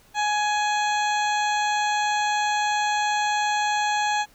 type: harmonic tone with a mistuned harmonic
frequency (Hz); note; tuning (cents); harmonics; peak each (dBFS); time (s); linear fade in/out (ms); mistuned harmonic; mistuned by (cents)
837; G#5; +13; 1 / 2 / 3 / 4 / 5 / 7 / 8 / 9; -22 / -28 / -32 / -34 / -36 / -39 / -40 / -41; 0.14-4.26; 50; 7; +66
effects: pink hiss -56 dBFS RMS until 4.34 s